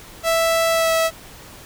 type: tone with pitch glide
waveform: sawtooth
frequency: 659.3 to 652.1 Hz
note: E5 to E5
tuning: 0 to -19 cents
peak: -12 dBFS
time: 0.23-1.11 s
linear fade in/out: 50 ms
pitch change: -19 cents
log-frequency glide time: 0.71-0.92 s
effects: pink hiss -41 dBFS RMS until 1.65 s